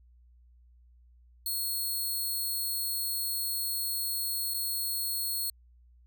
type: tone with dropouts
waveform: 5% pulse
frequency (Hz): 4310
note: C#8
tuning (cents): -49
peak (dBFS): -23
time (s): 1.46-5.5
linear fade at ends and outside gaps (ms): 2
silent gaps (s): 4.538-4.543
effects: added 60 Hz sine -56 dBFS peak until 6.06 s